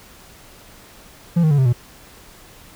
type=tone with pitch steps; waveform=triangle; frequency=170.8 / 156.62 / 143.63 / 131.7 / 120.77 Hz; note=F3 / D#3 / D3 / C3 / B2; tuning=-38 / +12 / -38 / +12 / -38 cents; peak=-10 dBFS; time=1.36-1.73 s; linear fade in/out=10 ms; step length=74 ms; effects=pink hiss -45 dBFS RMS until 2.75 s